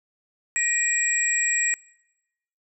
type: tone cluster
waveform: sine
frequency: 1893 / 2408 / 7670 Hz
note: A#6 / D7 / A#8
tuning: +26 / +43 / +48 cents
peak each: -25 / -28 / -23 dBFS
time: 0.56-1.74 s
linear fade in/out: 0 ms
effects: noise-tail reverb RT60 1.0 s tail -26 dB re dry